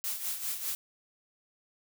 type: noise with tremolo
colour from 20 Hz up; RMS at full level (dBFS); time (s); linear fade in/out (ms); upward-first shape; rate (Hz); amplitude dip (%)
blue; -32; 0.04-0.75; 0; triangle; 5; 70
effects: none